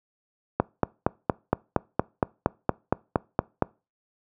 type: click train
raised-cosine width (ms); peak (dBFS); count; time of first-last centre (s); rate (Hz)
1; -5; 14; 0.6-3.623; 4.3
effects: noise-tail reverb RT60 0.3 s tail -24 dB re dry + high-pass 80 Hz 12 dB/octave